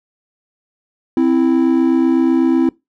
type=tone pair together; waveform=triangle; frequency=261.6 / 329.6 Hz; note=C4 / E4; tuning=0 / 0 cents; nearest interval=major third; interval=400 cents; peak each=-11 dBFS; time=1.17-2.69 s; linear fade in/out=2 ms; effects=noise-tail reverb RT60 0.2 s tail -23 dB re dry + tanh soft clip ceiling -1 dBFS